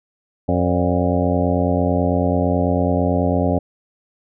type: harmonic tone with a mistuned harmonic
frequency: 89.1 Hz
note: F2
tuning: 35 cents sharp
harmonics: 1 / 2 / 3 / 4 / 5 / 6 / 7 / 8 / 9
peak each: -21 / -22 / -21 / -30 / -26 / -25 / -24 / -27 / -30 dBFS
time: 0.48-3.59 s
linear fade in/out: 10 ms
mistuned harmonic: 7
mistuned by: -66 cents
effects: none